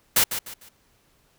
white noise with echo, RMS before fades -18 dBFS, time 0.16-0.24 s, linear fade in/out 5 ms, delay 150 ms, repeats 3, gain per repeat -10 dB, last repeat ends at 0.69 s, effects pink hiss -63 dBFS RMS until 1.38 s

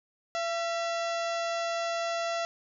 harmonic tone with a mistuned harmonic, 676 Hz, E5, 43 cents sharp, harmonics 1 / 2 / 3 / 4 / 5 / 6 / 7 / 8 / 9 / 10, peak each -30 / -36 / -40 / -42 / -44 / -46 / -47 / -48 / -49 / -50 dBFS, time 0.35-2.45 s, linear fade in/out 0 ms, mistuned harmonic 3, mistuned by -59 cents, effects none

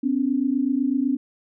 sine tone pair together, 254.4 / 282.4 Hz, C4 / C#4, -48 / +32 cents, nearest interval major second, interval 180 cents, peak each -22 dBFS, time 0.03-1.17 s, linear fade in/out 10 ms, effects none

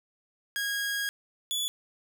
sawtooth tone pair in turn, 1640 / 3433 Hz, G#6 / A7, -22 / -43 cents, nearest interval octave + minor second, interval 1279 cents, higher second, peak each -25 dBFS, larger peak neither, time 0.56-1.09 / 1.51-1.68 s, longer first, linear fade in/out 0 ms, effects none

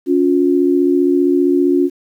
sine tone pair together, 280.8 / 356 Hz, C#4 / F4, +22 / +33 cents, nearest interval major third, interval 411 cents, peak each -13 dBFS, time 0.06-1.9 s, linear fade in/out 50 ms, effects 8-bit

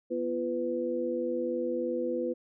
sine tone cluster, 245.5 / 342.7 / 499.4 Hz, B3 / F4 / B4, -10 / -33 / +19 cents, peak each -35 / -33 / -31 dBFS, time 0.1-2.34 s, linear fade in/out 20 ms, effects none

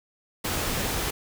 pink noise, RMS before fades -28 dBFS, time 0.44-1.11 s, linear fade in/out 10 ms, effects none

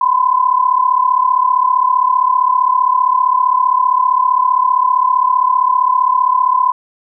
sine tone pair together, 999 / 1034.3 Hz, B5 / C6, +20 / -20 cents, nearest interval minor second, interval 60 cents, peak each -12 / -13 dBFS, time 0.01-6.72 s, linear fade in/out 5 ms, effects none

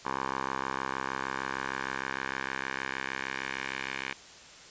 10% pulse tone with band-pass filter sweep, 66.5 Hz, C2, 29 cents sharp, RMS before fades -35 dBFS, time 0.05-4.13 s, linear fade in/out 5 ms, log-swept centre 1100 to 2200 Hz, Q 2.1, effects white hiss -50 dBFS RMS until 4.7 s + resampled to 16000 Hz

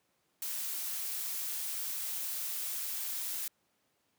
blue noise, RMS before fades -37 dBFS, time 0.42-3.48 s, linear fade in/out 2 ms, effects pink hiss -75 dBFS RMS until 4.18 s + high-pass 150 Hz 12 dB/octave

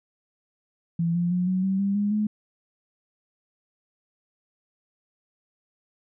sine tone with pitch steps, 168.2 / 173.83 / 179.65 / 185.66 / 191.88 / 198.3 / 204.9 / 211.8 Hz, E3 / F3 / F3 / F#3 / G3 / G3 / G#3 / G#3, +35 / -8 / +49 / +6 / -37 / +20 / -23 / +34 cents, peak -21 dBFS, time 0.99-2.27 s, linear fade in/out 5 ms, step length 160 ms, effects none

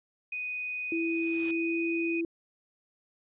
sine tone, 2489 Hz, D#7, in tune, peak -32 dBFS, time 0.32-2.21 s, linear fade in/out 5 ms
white noise with exponential growth, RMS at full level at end -40 dBFS, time 0.77-1.51 s, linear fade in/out 2 ms, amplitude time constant 160 ms
sine tone with pitch glide, 331.4 to 334.1 Hz, E4 to E4, +9 to +23 cents, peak -28 dBFS, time 0.92-2.25 s, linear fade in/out 2 ms, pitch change +14 cents, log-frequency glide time 1.52-1.8 s
effects resampled to 8000 Hz

